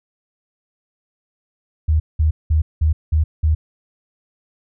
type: tone bursts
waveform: sine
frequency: 77.78 Hz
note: D#2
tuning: in tune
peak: -12 dBFS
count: 6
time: 1.88-3.55 s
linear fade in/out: 10 ms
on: 120 ms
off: 190 ms
effects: none